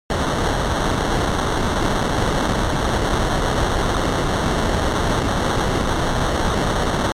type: noise with sample-and-hold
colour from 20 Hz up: pink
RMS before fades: -19 dBFS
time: 0.1-7.12 s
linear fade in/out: 2 ms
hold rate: 2450 Hz
effects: low-pass 8000 Hz 12 dB/octave + MP3 96 kbps